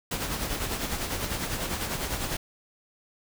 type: noise with tremolo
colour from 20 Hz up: pink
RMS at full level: -29 dBFS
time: 0.11-2.37 s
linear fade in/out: 5 ms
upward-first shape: sine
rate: 10 Hz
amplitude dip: 50%
effects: none